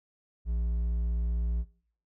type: tone with hard clipping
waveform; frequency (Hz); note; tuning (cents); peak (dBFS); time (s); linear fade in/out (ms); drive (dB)
triangle; 57.8; A#1; -14; -28; 0.45-1.65; 50; 7
effects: noise-tail reverb RT60 0.5 s tail -19 dB re dry